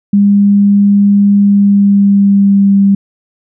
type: tone with pitch glide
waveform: sine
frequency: 201.8 to 197.99 Hz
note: G#3 to G3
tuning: -49 to +18 cents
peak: -4 dBFS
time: 0.13-2.95 s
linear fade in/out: 5 ms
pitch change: -33 cents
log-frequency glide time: 1.38-2.75 s
effects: none